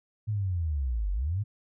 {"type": "linear two-way sweep", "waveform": "sine", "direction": "down then up", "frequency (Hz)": [110, 45.23, 110], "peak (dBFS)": -26, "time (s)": [0.27, 1.44], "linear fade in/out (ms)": 20, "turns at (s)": 1.12, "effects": []}